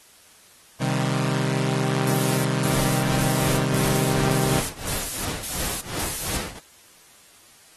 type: chord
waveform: sawtooth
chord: C minor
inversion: none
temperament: equal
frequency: 130.81 / 155.56 / 196 Hz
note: C3 / Eb3 / G3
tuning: 0 / 0 / 0 cents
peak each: -20 / -22 / -24 dBFS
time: 0.8-4.61 s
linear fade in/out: 20 ms
type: noise bursts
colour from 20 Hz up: blue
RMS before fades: -28 dBFS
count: 8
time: 2.07-6.37 s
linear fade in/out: 2 ms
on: 380 ms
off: 180 ms
type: noise with tremolo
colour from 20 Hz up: pink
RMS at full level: -28 dBFS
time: 2.7-6.59 s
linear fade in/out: 5 ms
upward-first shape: triangle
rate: 2.8 Hz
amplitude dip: 90%
effects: white hiss -52 dBFS RMS until 7.76 s + AAC 32 kbps